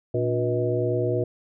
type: tone cluster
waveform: sine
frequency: 117.9 / 292.7 / 361.9 / 485.1 / 631 Hz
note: A#2 / D4 / F#4 / B4 / D#5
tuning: +20 / -6 / -38 / -31 / +24 cents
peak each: -26 / -33 / -26 / -27 / -30 dBFS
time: 0.14-1.24 s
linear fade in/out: 5 ms
effects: none